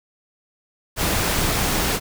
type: noise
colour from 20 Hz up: pink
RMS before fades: -21 dBFS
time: 0.96-2 s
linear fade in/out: 50 ms
effects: none